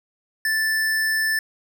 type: tone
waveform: square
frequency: 1760 Hz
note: A6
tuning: in tune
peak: -20 dBFS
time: 0.45-1.39 s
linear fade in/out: 2 ms
effects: none